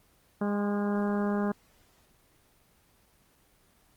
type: harmonic tone with a mistuned harmonic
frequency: 204.2 Hz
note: G#3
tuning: 29 cents flat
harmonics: 1 / 2 / 3 / 4 / 5 / 6 / 7 / 8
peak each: -27 / -33 / -37 / -39 / -41 / -43 / -44 / -45 dBFS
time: 0.41-1.52 s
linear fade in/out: 5 ms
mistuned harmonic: 5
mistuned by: +30 cents
effects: pink hiss -64 dBFS RMS until 3.96 s + Opus 24 kbps